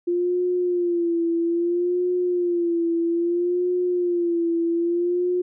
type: tone with vibrato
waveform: sine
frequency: 347.3 Hz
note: F4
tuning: 10 cents flat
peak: -19 dBFS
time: 0.07-5.42 s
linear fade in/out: 10 ms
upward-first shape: sine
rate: 0.61 Hz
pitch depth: 60 cents each way
effects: none